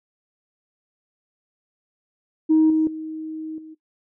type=tone with level steps; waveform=sine; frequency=315 Hz; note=D#4; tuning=21 cents sharp; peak=-11 / -15 / -28 / -37 dBFS; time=2.49-3.75 s; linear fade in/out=20 ms; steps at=2.7 / 2.87 / 3.58 s; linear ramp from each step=2 ms; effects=noise-tail reverb RT60 0.1 s tail -17 dB re dry + tanh soft clip ceiling -9 dBFS